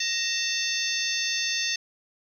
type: harmonic tone with a mistuned harmonic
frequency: 892 Hz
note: A5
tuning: 23 cents sharp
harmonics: 2 / 3 / 4 / 5 / 6 / 7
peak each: -32 / -32 / -32 / -32 / -32 / -32 dBFS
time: 0-1.76 s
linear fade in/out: 5 ms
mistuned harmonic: 2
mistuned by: +76 cents
effects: 9-bit